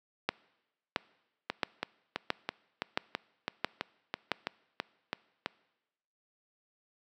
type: two click trains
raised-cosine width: 0.3 ms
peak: -11 / -15 dBFS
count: 7 / 13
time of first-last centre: 0.29-4.317 / 1.5-5.46 s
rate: 1.49 / 3.03 Hz
effects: noise-tail reverb RT60 1.0 s tail -23 dB re dry + high-pass 200 Hz 12 dB/octave